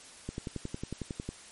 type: click train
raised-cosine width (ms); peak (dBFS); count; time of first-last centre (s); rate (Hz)
3; -22; 12; 0.29-1.29; 11
effects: white hiss -51 dBFS RMS until 1.51 s + MP3 48 kbps